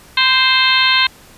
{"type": "harmonic tone with a mistuned harmonic", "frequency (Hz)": 523.3, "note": "C5", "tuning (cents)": 0, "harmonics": [2, 3, 4, 5, 6, 7, 8], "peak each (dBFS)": [-18, -18, -18, -18, -18, -18, -18], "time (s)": [0.17, 1.07], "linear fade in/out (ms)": 5, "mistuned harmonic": 2, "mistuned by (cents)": -28, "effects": ["pink hiss -43 dBFS RMS until 1.37 s", "resampled to 32000 Hz"]}